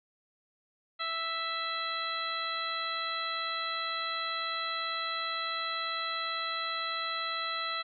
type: harmonic tone with a mistuned harmonic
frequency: 659.3 Hz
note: E5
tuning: in tune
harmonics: 1 / 2 / 3 / 4 / 5 / 6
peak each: -45 / -35 / -39 / -43 / -42 / -37 dBFS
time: 0.99-7.83 s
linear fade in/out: 20 ms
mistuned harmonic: 6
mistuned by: +24 cents
effects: none

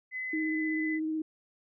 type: tone with pitch glide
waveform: sine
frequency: 2024 to 2010 Hz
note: B6 to B6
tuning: +42 to +30 cents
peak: -33 dBFS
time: 0.11-1 s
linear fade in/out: 50 ms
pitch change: -12 cents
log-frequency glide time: 0.27-0.67 s
type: tone with vibrato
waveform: sine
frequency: 314.3 Hz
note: D#4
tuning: 18 cents sharp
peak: -29 dBFS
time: 0.33-1.22 s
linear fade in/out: 5 ms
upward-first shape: square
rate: 16 Hz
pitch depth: 13 cents each way
effects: none

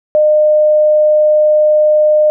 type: tone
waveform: sine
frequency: 608 Hz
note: D#5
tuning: 40 cents flat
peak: -6 dBFS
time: 0.15-2.3 s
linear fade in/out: 0 ms
effects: none

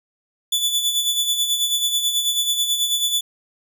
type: tone with tremolo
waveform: sawtooth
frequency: 3468 Hz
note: A7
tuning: 26 cents flat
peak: -13 dBFS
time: 0.52-3.21 s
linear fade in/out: 5 ms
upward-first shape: sine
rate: 9.2 Hz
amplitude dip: 55%
effects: none

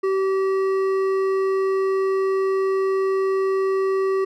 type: tone with hard clipping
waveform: sine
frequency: 384.5 Hz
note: G4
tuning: 33 cents flat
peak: -20 dBFS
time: 0.03-4.25 s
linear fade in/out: 10 ms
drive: 9 dB
effects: none

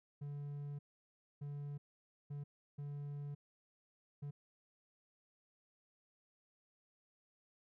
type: tone bursts at uneven times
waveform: triangle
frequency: 144 Hz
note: D3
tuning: 34 cents flat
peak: -40 dBFS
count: 5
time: 0.21-0.79 / 1.41-1.78 / 2.3-2.44 / 2.78-3.35 / 4.22-4.31 s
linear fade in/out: 10 ms
effects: none

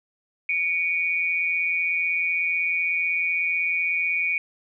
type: tone pair together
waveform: sine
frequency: 2258 / 2428 Hz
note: C#7 / D#7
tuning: +31 / -43 cents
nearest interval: minor second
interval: 126 cents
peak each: -24 dBFS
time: 0.49-4.38 s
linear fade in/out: 2 ms
effects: none

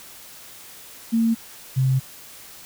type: tone pair in turn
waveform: sine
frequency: 227.6 / 131.59 Hz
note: A#3 / C3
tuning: -41 / +10 cents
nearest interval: major sixth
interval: 949 cents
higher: first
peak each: -16 dBFS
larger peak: neither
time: 1.12-1.35 / 1.76-2 s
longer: second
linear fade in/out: 20 ms
effects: white hiss -43 dBFS RMS until 2.65 s

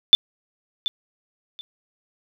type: tone with echo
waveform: sine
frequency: 3520 Hz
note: A7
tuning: in tune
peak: -6 dBFS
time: 0.13-0.15 s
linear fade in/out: 0 ms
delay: 730 ms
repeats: 2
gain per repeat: -14 dB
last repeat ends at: 1.61 s
effects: none

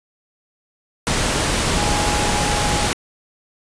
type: tone in noise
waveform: sine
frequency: 830.6 Hz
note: G#5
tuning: in tune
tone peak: -24 dBFS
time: 1.77-2.87 s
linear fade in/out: 0 ms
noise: pink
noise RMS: -19 dBFS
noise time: 1.07-2.93 s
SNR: -8 dB
effects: resampled to 22050 Hz

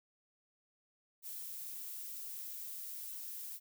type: noise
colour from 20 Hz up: violet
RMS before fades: -45 dBFS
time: 1.22-3.6 s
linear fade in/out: 50 ms
effects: none

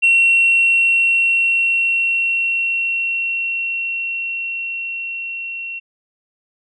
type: tone with level ramp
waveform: sine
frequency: 2727 Hz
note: F7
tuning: 42 cents flat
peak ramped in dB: -8 to -25 dBFS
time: 0.02-5.8 s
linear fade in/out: 20 ms
effects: tanh soft clip ceiling -6 dBFS

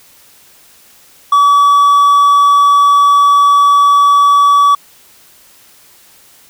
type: tone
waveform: triangle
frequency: 1143 Hz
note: D6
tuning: 47 cents flat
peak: -3 dBFS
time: 1.32-4.75 s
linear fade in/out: 5 ms
effects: white hiss -44 dBFS RMS until 6.49 s

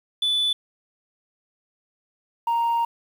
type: tone pair in turn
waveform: sine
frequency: 3480 / 931.6 Hz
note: A7 / A#5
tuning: -20 / -1 cents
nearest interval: octave + major seventh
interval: 2281 cents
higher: first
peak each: -17 dBFS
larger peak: neither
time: 0.22-0.53 / 2.47-2.85 s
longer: second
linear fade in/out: 5 ms
effects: tanh soft clip ceiling -18 dBFS + 8-bit

